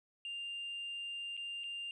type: tone with dropouts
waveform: sine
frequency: 2796 Hz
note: F7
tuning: 1 cent sharp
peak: -38 dBFS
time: 0.25-1.91 s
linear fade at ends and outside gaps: 1 ms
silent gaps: 1.368-1.375 / 1.636-1.64 s
effects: tanh soft clip ceiling -37 dBFS